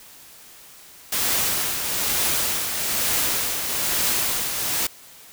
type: noise with tremolo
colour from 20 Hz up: white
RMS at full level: -21 dBFS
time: 1.12-4.87 s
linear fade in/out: 5 ms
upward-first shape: triangle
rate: 1.1 Hz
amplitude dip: 50%
effects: white hiss -46 dBFS RMS until 5.32 s